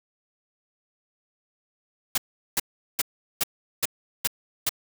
white noise bursts, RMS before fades -23 dBFS, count 7, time 2.15-4.693 s, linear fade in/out 5 ms, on 29 ms, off 390 ms, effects none

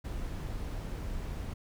brown noise, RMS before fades -37 dBFS, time 0.04-1.54 s, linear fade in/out 10 ms, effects none

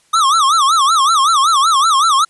square tone with vibrato, 1200 Hz, D6, 37 cents sharp, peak -10 dBFS, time 0.13-2.25 s, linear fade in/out 10 ms, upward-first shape sine, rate 5.3 Hz, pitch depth 210 cents each way, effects white hiss -55 dBFS RMS until 2.29 s + resampled to 24000 Hz

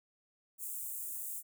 white high-pass noise, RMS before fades -41 dBFS, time 0.58-1.43 s, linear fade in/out 50 ms, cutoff 7400 Hz, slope 48 dB/octave, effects none

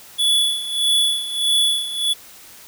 square tone with tremolo, 3427 Hz, A7, 46 cents flat, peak -14 dBFS, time 0.18-2.14 s, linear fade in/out 20 ms, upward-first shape sine, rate 1.6 Hz, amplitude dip 75%, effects white hiss -43 dBFS RMS until 2.67 s

